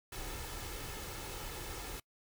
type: noise with comb filter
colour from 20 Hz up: pink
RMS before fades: -43 dBFS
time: 0.12-2 s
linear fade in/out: 5 ms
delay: 2.3 ms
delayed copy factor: +0.5
effects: noise-tail reverb RT60 0.1 s tail -25 dB re dry